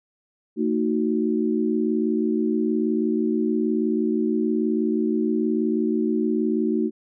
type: chord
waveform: sine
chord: D# diminished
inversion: second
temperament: equal with one note detuned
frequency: 224.9 / 311.1 / 370 Hz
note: A3 / D#4 / F#4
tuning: +38 / 0 / 0 cents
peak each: -23 / -24 / -25 dBFS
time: 0.56-6.91 s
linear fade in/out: 50 ms
effects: none